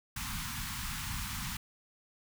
pink band-stop noise, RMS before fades -38 dBFS, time 0.16-1.57 s, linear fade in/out 5 ms, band 240 to 900 Hz, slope 48 dB/octave, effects none

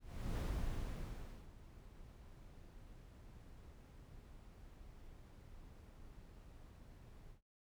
brown noise with ADSR envelope, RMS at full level -39 dBFS, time 0-7.41 s, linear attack 370 ms, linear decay 1100 ms, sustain -18 dB, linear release 110 ms, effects noise-tail reverb RT60 0.2 s tail -22 dB re dry

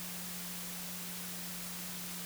sine tone in noise, 178 Hz, F3, 33 cents sharp, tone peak -47 dBFS, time 0-2.25 s, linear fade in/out 0 ms, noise white, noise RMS -43 dBFS, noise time 0-2.25 s, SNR -7 dB, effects none

